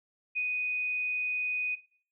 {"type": "tone", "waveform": "sine", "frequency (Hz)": 2489, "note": "D#7", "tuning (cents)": 0, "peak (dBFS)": -28, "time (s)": [0.35, 1.76], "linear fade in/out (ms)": 20, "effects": ["noise-tail reverb RT60 0.5 s tail -17 dB re dry"]}